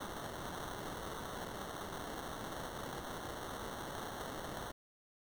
white noise with sample-and-hold, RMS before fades -44 dBFS, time 0-4.72 s, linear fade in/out 10 ms, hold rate 2450 Hz, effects none

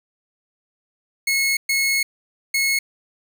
sawtooth tone bursts at uneven times, 2179 Hz, C#7, 30 cents flat, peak -14 dBFS, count 3, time 1.27-1.57 / 1.69-2.03 / 2.54-2.79 s, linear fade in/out 5 ms, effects none

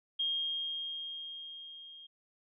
sine tone with level ramp, 3232 Hz, G#7, 48 cents flat, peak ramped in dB -29 to -49 dBFS, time 0.19-2.07 s, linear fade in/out 10 ms, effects none

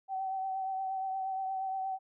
sine tone with vibrato, 765 Hz, G5, 42 cents flat, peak -32 dBFS, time 0.08-1.99 s, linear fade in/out 50 ms, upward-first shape triangle, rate 8.5 Hz, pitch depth 29 cents each way, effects none

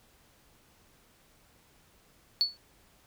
sine tone with exponential decay, 4435 Hz, C#8, in tune, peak -18 dBFS, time 2.41-2.57 s, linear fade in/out 0 ms, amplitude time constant 33 ms, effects tanh soft clip ceiling -17 dBFS + pink hiss -63 dBFS RMS until 3.06 s

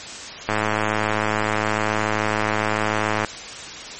click train, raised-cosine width 0.5 ms, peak -5 dBFS, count 296, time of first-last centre 0.49-3.247 s, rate 107 Hz, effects white hiss -34 dBFS RMS until 3.99 s + MP3 32 kbps

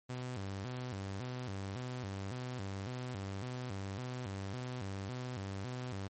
sawtooth tone with vibrato, 110.8 Hz, A2, 13 cents sharp, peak -35 dBFS, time 0.09-6.08 s, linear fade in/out 10 ms, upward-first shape square, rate 1.8 Hz, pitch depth 220 cents each way, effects MP3 32 kbps

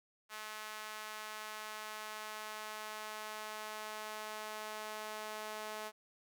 sawtooth tone with high-pass filter sweep, 214.7 Hz, A3, 42 cents flat, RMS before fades -45 dBFS, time 0.29-5.92 s, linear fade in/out 50 ms, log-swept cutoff 1200 to 670 Hz, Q 1.1, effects none

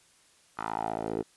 10% pulse tone with band-pass filter sweep, 55 Hz, A1, in tune, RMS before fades -33 dBFS, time 0.57-1.23 s, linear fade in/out 20 ms, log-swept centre 1200 to 410 Hz, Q 3.7, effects white hiss -62 dBFS RMS until 1.36 s + resampled to 24000 Hz

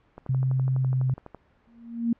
click train, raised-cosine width 1 ms, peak -26 dBFS, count 15, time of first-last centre 0.18-1.347 s, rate 12 Hz
sine tone with pitch glide, 130.81 to 129.61 Hz, C3 to C3, 0 to -16 cents, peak -21 dBFS, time 0.29-1.14 s, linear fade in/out 5 ms, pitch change -16 cents, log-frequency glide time 0.81-0.89 s
sine tone with exponential growth, 233.1 Hz, A#3, in tune, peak -18 dBFS, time 1.67-2.13 s, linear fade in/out 5 ms, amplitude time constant 100 ms
effects pink hiss -63 dBFS RMS until 2.19 s + low-pass 2000 Hz 12 dB/octave

